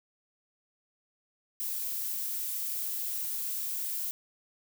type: noise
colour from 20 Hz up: violet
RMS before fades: -34 dBFS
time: 1.6-4.11 s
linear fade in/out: 0 ms
effects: none